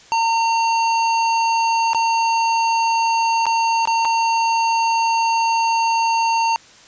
square tone with dropouts, 913 Hz, A#5, 36 cents flat, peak -16 dBFS, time 0.12-6.56 s, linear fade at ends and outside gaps 0 ms, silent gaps 1.933-1.947 / 3.456-3.466 / 3.854-3.874 / 4.049-4.053 s, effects white hiss -46 dBFS RMS until 6.87 s + resampled to 16000 Hz

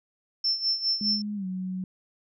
sine tone with tremolo, 5350 Hz, E8, 25 cents sharp, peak -21 dBFS, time 0.44-1.22 s, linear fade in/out 5 ms, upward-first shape sine, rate 4.9 Hz, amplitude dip 75%
sine tone with pitch glide, 208.4 to 185.66 Hz, G#3 to F#3, +6 to +6 cents, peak -29 dBFS, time 1.01-1.84 s, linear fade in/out 2 ms, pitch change -200 cents, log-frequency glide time 1.35-1.46 s
effects none

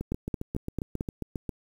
two click trains, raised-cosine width 3 ms, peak -16 / -19 dBFS, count 5 / 12, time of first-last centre 0.12-1.009 / 0.01-1.492 s, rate 4.5 / 7.42 Hz, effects 8-bit

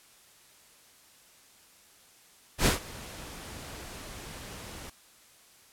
pink noise with ADSR envelope, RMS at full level -22 dBFS, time 2.58-4.9 s, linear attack 78 ms, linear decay 130 ms, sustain -21 dB, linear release 5 ms, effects white hiss -58 dBFS RMS until 5.72 s + low-pass 12000 Hz 12 dB/octave

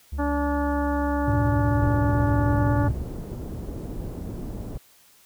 triangle tone with pitch glide, 70 to 67.46 Hz, C#2 to C#2, +18 to -46 cents, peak -25 dBFS, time 0.12-3.03 s, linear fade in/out 10 ms, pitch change -64 cents, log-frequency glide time 0.51-1.59 s
harmonic tone, 288.5 Hz, D4, 31 cents flat, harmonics 1 / 2 / 3 / 4 / 5 / 6, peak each -25 / -30 / -30 / -35 / -36 / -41 dBFS, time 0.18-2.89 s, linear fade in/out 20 ms
triangle tone with vibrato, 109.4 Hz, A2, 9 cents flat, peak -19 dBFS, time 1.27-2.92 s, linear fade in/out 10 ms, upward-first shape square, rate 16 Hz, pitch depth 190 cents each way
pink low-pass noise, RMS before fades -33 dBFS, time 1.81-4.78 s, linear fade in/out 10 ms, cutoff 400 Hz, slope 12 dB/octave
effects white hiss -56 dBFS RMS until 5.25 s

